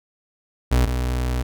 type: tone pair in turn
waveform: 35% pulse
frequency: 61.74 / 62.03 Hz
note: B1 / B1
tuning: 0 / +8 cents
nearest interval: unison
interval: 8 cents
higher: second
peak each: -13 / -19 dBFS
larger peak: first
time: 0.71-0.86 / 0.86-1.43 s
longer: second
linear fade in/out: 10 ms
effects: none